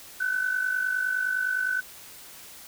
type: tone with amplitude modulation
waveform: sine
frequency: 1509 Hz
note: F#6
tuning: 34 cents sharp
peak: -21 dBFS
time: 0.2-1.81 s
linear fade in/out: 10 ms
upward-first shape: sine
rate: 49.8 Hz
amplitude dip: 65%
effects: white hiss -46 dBFS RMS until 2.67 s